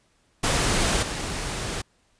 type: noise with level steps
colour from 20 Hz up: pink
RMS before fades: -22 / -30 dBFS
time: 0.43-1.82 s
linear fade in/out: 10 ms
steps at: 1.02 s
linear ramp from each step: 10 ms
effects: pink hiss -65 dBFS RMS until 2.19 s + resampled to 22050 Hz